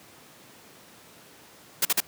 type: noise bursts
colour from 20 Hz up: white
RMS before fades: -22 dBFS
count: 3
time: 1.82-2.004 s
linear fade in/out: 5 ms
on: 32 ms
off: 44 ms
effects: pink hiss -51 dBFS RMS until 2.07 s + high-pass 150 Hz 12 dB/octave